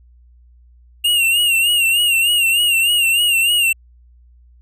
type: tone with vibrato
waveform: square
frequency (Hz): 2794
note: F7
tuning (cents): 0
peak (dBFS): -13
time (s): 1.04-3.73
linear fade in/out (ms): 10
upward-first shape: sine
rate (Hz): 3.3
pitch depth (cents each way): 71
effects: added 60 Hz sine -45 dBFS peak until 4.61 s